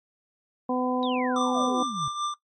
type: harmonic tone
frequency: 252.1 Hz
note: B3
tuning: 36 cents sharp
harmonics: 1 / 2 / 3 / 4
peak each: -26 / -29 / -31 / -32 dBFS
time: 0.69-1.83 s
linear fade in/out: 5 ms
type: exponential sweep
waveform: sine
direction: down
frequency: 3870 to 130.81 Hz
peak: -33 dBFS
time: 1.03-2.08 s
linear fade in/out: 0 ms
type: tone with tremolo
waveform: square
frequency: 1186 Hz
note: D6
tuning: 17 cents sharp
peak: -25 dBFS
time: 1.36-2.34 s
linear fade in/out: 2 ms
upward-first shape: triangle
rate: 4.8 Hz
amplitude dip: 65%
effects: noise-tail reverb RT60 0.1 s tail -18 dB re dry + MP3 32 kbps